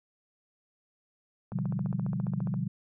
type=click train; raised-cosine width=1 ms; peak=-28 dBFS; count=16; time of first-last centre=1.52-2.54 s; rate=14.7 Hz
type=chord; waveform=sine; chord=G dominant seventh; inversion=first; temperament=equal with one note detuned; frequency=123.47 / 146.83 / 174.61 / 195.43 Hz; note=B2 / D3 / F3 / G3; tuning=0 / 0 / 0 / -5 cents; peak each=-34 dBFS; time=1.52-2.68 s; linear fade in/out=10 ms
effects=none